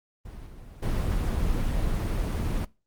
brown noise with level steps, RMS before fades -41 / -44 / -26 dBFS, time 0.25-2.65 s, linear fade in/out 5 ms, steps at 0.46 / 0.82 s, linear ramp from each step 10 ms, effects noise-tail reverb RT60 0.3 s tail -24 dB re dry + Opus 24 kbps

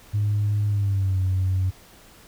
sine tone with pitch glide, 103.83 to 93.58 Hz, G#2 to F#2, 0 to +20 cents, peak -18 dBFS, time 0.13-1.71 s, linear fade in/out 20 ms, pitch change -180 cents, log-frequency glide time 0.67-1.19 s, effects tanh soft clip ceiling -16 dBFS + pink hiss -50 dBFS RMS until 2.27 s

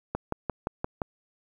click train, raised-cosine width 1 ms, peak -14 dBFS, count 6, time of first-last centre 0.15-1.018 s, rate 5.76 Hz, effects 9-bit

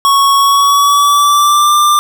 square tone with pitch glide, 1108.7 to 1188.3 Hz, C#6 to D6, 0 to +20 cents, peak -7 dBFS, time 0.05-1.99 s, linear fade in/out 0 ms, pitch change +120 cents, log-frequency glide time 0.37-1.74 s, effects none

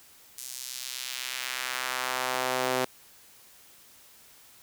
sawtooth tone with high-pass filter sweep, 128.1 Hz, C3, 36 cents flat, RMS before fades -32 dBFS, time 0.38-2.85 s, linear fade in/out 2 ms, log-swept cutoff 7300 to 420 Hz, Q 1, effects white hiss -55 dBFS RMS until 4.62 s

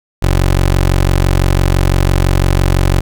20% pulse tone, 45.95 Hz, F#1, 11 cents flat, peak -4 dBFS, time 0.22-3.01 s, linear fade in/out 10 ms, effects none

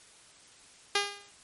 5% pulse tone with exponential decay, 405.3 Hz, G#4, 42 cents flat, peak -11 dBFS, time 0.95-1.31 s, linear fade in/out 5 ms, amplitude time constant 78 ms, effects white hiss -56 dBFS RMS until 1.43 s + MP3 48 kbps

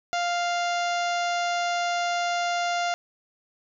harmonic tone with a mistuned harmonic, 698.5 Hz, F5, in tune, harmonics 1 / 2 / 3 / 4 / 5 / 6 / 7 / 8 / 9 / 10, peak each -25 / -31 / -35 / -37 / -39 / -41 / -42 / -43 / -44 / -45 dBFS, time 0.13-2.94 s, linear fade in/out 0 ms, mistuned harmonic 10, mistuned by -31 cents, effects none

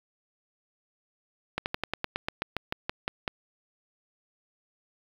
slowing click train, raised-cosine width 0.3 ms, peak -12 dBFS, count 14, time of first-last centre 1.58-3.278 s, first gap 79 ms, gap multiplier 1.08, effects low-pass 5000 Hz 12 dB/octave + 7-bit

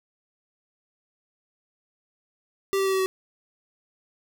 square tone with pitch steps, 391.2 / 387.8 / 384.5 / 381.2 / 377.9 Hz, G4 / G4 / G4 / G4 / F#4, -4 / -19 / -33 / -48 / +37 cents, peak -22 dBFS, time 2.73-3.06 s, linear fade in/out 0 ms, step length 66 ms, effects none

